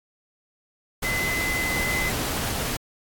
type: tone in noise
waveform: sine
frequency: 2034 Hz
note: C7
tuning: 50 cents flat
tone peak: -25 dBFS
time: 1.04-2.1 s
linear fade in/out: 10 ms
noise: pink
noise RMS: -28 dBFS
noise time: 1.02-2.77 s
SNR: 0 dB
effects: AAC 64 kbps